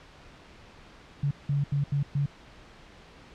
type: tone bursts at uneven times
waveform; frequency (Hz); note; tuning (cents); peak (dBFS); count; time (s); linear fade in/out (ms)
sine; 142.1; C#3; +43; -23; 5; 1.23-1.31 / 1.49-1.64 / 1.72-1.84 / 1.92-2.03 / 2.15-2.26; 5
effects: pink hiss -51 dBFS RMS until 3.34 s + low-pass 4000 Hz 12 dB/octave